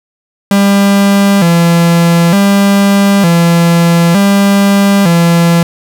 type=tone with vibrato; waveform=45% pulse; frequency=183.8 Hz; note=F#3; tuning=11 cents flat; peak=-5 dBFS; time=0.51-5.63 s; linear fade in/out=2 ms; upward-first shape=square; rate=0.55 Hz; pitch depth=140 cents each way; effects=none